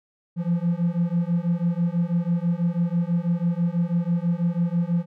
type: beating tone pair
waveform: triangle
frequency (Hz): 169.1 / 175.2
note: E3 / F3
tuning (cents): +44 / +6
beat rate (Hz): 6.1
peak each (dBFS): -21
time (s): 0.36-5.06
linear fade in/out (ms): 50
effects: tanh soft clip ceiling -11 dBFS